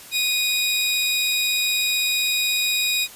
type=tone pair together; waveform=sawtooth; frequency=2471 / 3806 Hz; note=D#7 / A#7; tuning=-13 / +35 cents; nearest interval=perfect fifth; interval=748 cents; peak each=-19 dBFS; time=0.11-3.08 s; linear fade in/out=50 ms; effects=white hiss -42 dBFS RMS until 3.15 s + resampled to 32000 Hz